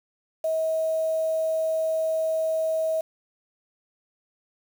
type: tone with quantisation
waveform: sine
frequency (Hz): 640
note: D#5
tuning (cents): +49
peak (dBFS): -22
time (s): 0.44-3.01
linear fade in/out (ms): 5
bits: 7
effects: none